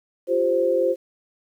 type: chord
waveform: sine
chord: F suspended second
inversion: none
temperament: just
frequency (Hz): 349.2 / 392.9 / 523.8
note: F4 / G4 / C5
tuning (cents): 0 / +4 / +2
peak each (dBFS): -24 / -25 / -19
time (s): 0.27-0.96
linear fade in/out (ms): 50
effects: 9-bit